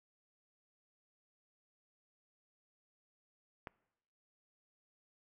click, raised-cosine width 0.5 ms, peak -28 dBFS, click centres 3.672 s, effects noise-tail reverb RT60 0.9 s tail -23 dB re dry

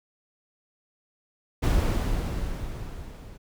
brown noise with level ramp, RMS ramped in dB -20 to -43 dBFS, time 1.62-3.38 s, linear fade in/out 20 ms, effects none

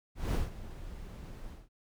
brown noise with ADSR envelope, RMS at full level -28 dBFS, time 0.15-1.69 s, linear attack 180 ms, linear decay 170 ms, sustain -16 dB, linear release 200 ms, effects none

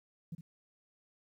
sine tone with echo, 164.81 Hz, E3, in tune, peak -37 dBFS, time 0.32-0.35 s, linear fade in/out 5 ms, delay 60 ms, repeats 1, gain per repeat -9 dB, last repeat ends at 0.41 s, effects tanh soft clip ceiling -34 dBFS + 12-bit

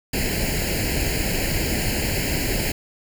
pink noise with comb filter, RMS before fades -23 dBFS, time 0.13-2.72 s, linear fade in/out 5 ms, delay 0.42 ms, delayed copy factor +0.9, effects none

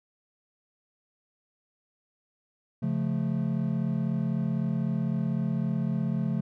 triangle chord, Db augmented, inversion none, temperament equal with one note detuned, 138.59 / 174.61 / 218.5 Hz, Db3 / F3 / A3, 0 / 0 / -12 cents, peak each -28 dBFS, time 2.82-6.41 s, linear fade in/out 10 ms, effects none

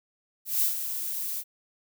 violet noise with ADSR envelope, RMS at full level -23 dBFS, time 0.45-1.44 s, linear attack 170 ms, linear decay 120 ms, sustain -9 dB, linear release 54 ms, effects none

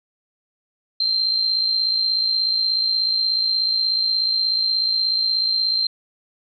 sine tone with amplitude modulation, 4146 Hz, C8, 17 cents flat, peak -15 dBFS, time 1-5.87 s, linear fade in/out 5 ms, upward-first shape sine, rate 56.6 Hz, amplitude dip 50%, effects none

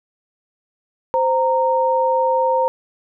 sine tone pair together, 520.3 / 926 Hz, C5 / A#5, -10 / -12 cents, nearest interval minor seventh, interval 998 cents, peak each -17 dBFS, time 1.14-2.68 s, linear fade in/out 0 ms, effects none

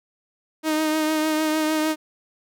sawtooth tone with vibrato, 311.1 Hz, D#4, in tune, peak -16 dBFS, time 0.63-1.96 s, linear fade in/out 50 ms, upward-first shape triangle, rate 6.6 Hz, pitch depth 28 cents each way, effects none

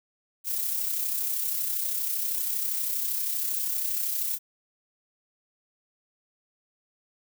violet noise with amplitude modulation, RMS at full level -27 dBFS, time 0.44-4.39 s, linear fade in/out 50 ms, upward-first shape sine, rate 32.6 Hz, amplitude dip 40%, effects none

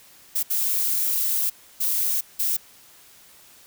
violet noise bursts at uneven times, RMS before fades -23 dBFS, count 4, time 0.35-0.43 / 0.5-1.5 / 1.8-2.21 / 2.39-2.57 s, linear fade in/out 10 ms, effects white hiss -51 dBFS RMS until 3.66 s

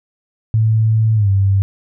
sine tone with pitch glide, 110.5 to 97.88 Hz, A2 to G2, +8 to -2 cents, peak -10 dBFS, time 0.54-1.62 s, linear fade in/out 0 ms, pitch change -210 cents, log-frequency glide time 1.15-1.29 s, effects none

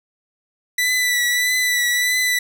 sawtooth tone with vibrato, 1975.5 Hz, B6, in tune, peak -13 dBFS, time 0.78-2.39 s, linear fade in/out 5 ms, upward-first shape triangle, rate 1.6 Hz, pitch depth 34 cents each way, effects none

